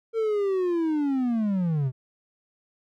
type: linear sweep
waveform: triangle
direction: down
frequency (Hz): 457.1 to 123.47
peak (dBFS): -20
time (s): 0.13-1.92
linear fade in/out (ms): 50
effects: none